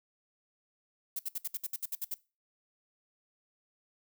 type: noise bursts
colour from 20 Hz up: violet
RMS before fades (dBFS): -35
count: 11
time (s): 1.16-2.142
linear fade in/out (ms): 5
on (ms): 32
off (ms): 63
effects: noise-tail reverb RT60 0.3 s tail -21 dB re dry